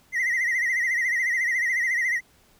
triangle tone with vibrato, 1975.5 Hz, B6, in tune, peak -19 dBFS, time 0.12-2.21 s, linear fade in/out 50 ms, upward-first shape sine, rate 14 Hz, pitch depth 100 cents each way, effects tanh soft clip ceiling -15 dBFS + pink hiss -59 dBFS RMS until 2.59 s

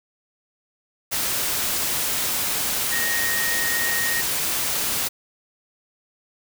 sine tone in noise, 1864.7 Hz, A#6, in tune, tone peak -24 dBFS, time 2.91-4.22 s, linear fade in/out 20 ms, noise white, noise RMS -24 dBFS, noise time 1.11-5.09 s, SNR -3 dB, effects none

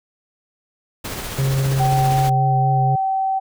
pink noise with tremolo, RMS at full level -27 dBFS, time 1.04-2.3 s, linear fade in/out 10 ms, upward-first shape triangle, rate 15 Hz, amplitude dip 35%
harmonic tone, 135 Hz, C#3, 45 cents flat, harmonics 1 / 3 / 4, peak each -16 / -32 / -33 dBFS, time 1.38-2.96 s, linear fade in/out 10 ms
sine tone, 769 Hz, G5, 33 cents flat, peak -17 dBFS, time 1.79-3.4 s, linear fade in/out 20 ms
effects none

